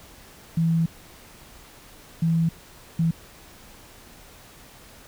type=tone bursts at uneven times; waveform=sine; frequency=164.81 Hz; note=E3; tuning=in tune; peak=-18 dBFS; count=3; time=0.57-0.86 / 2.22-2.49 / 2.99-3.11 s; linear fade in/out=5 ms; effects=pink hiss -48 dBFS RMS until 5.07 s